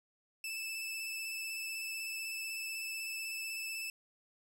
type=tone with vibrato; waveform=sawtooth; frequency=2630 Hz; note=E7; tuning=5 cents flat; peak=-35 dBFS; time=0.44-3.9 s; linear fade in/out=2 ms; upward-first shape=square; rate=16 Hz; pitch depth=12 cents each way; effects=none